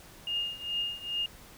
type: tone with tremolo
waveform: sine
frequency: 2834 Hz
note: F7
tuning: 25 cents sharp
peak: -27 dBFS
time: 0.27-1.26 s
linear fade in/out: 2 ms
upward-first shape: triangle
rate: 2.4 Hz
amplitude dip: 90%
effects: pink hiss -52 dBFS RMS until 1.57 s